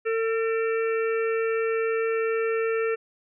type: harmonic tone with a mistuned harmonic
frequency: 450.4 Hz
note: A4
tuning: 40 cents sharp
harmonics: 1 / 3 / 4 / 5 / 6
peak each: -23 / -33 / -35 / -37 / -39 dBFS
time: 0.05-2.96 s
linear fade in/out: 20 ms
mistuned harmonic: 5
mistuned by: +49 cents
effects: none